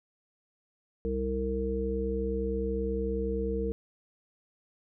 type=harmonic tone; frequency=65.3 Hz; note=C2; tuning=3 cents flat; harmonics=1 / 3 / 5 / 7; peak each=-33 / -35 / -38 / -31 dBFS; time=1.05-3.72 s; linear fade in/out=0 ms; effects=none